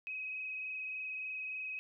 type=tone with frequency modulation; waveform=sine; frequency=2537 Hz; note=D#7; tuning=33 cents sharp; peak=-38 dBFS; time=0.07-1.79 s; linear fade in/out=0 ms; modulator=23.4 Hz; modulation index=1.4; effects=none